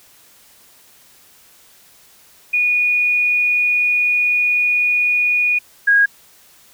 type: tone pair in turn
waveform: sine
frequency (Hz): 2456 / 1639.2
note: D#7 / G#6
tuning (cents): -23 / -23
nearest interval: perfect fifth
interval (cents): 700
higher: first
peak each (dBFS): -13 / -9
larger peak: second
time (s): 2.53-5.59 / 5.87-6.06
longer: first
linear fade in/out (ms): 10
effects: white hiss -49 dBFS RMS until 6.73 s